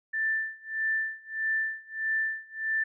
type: tone with tremolo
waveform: sine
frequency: 1771 Hz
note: A6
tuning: 11 cents sharp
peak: -24 dBFS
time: 0.13-2.84 s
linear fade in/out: 10 ms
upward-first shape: sine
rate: 1.6 Hz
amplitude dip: 95%
effects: none